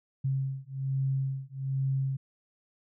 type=beating tone pair; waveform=sine; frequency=134.1 / 135.3 Hz; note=C3 / C#3; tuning=+43 / -42 cents; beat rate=1.2 Hz; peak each=-31 dBFS; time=0.24-2.17 s; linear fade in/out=10 ms; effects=none